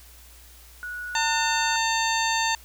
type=tone; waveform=sine; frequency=1465 Hz; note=F#6; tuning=18 cents flat; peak=-31 dBFS; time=0.83-1.76 s; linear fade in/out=0 ms
type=harmonic tone; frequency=900 Hz; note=A5; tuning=39 cents sharp; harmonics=1 / 2 / 3 / 4 / 5 / 7 / 8; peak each=-25 / -28 / -30 / -31 / -32 / -33 / -34 dBFS; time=1.15-2.55 s; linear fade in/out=2 ms
effects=added 60 Hz sine -49 dBFS peak until 2.64 s + white hiss -51 dBFS RMS until 2.64 s